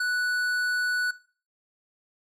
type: tone with tanh clipping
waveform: triangle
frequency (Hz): 1480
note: F#6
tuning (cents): 0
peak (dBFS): -26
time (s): 0-1.11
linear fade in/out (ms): 5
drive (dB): 17
effects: noise-tail reverb RT60 0.4 s tail -18 dB re dry